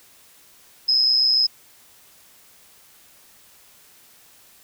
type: tone with amplitude modulation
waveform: sine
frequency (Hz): 5110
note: D#8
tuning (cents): +45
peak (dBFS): -12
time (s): 0.88-1.47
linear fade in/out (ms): 10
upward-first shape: sine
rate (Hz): 127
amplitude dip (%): 65
effects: white hiss -52 dBFS RMS until 4.63 s